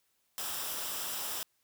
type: noise with comb filter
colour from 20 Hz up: white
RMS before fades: -37 dBFS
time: 0.38-1.43 s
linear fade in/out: 0 ms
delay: 0.46 ms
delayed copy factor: -0.5
effects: white hiss -75 dBFS RMS until 1.63 s